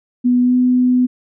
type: tone with pitch glide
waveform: sine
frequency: 246.9 to 250.5 Hz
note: B3 to B3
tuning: 0 to +25 cents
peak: -10 dBFS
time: 0.24-1.07 s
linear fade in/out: 20 ms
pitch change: +25 cents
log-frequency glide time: 0.42-0.55 s
effects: none